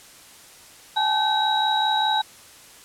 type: tone cluster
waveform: sine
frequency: 797 / 862 / 1535 / 3844 Hz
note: G5 / A5 / G6 / B7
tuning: +28 / -36 / -37 / -48 cents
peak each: -27 / -21 / -30 / -24 dBFS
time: 0.96-2.22 s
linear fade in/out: 10 ms
effects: white hiss -47 dBFS RMS until 2.84 s + low-pass 11000 Hz 12 dB/octave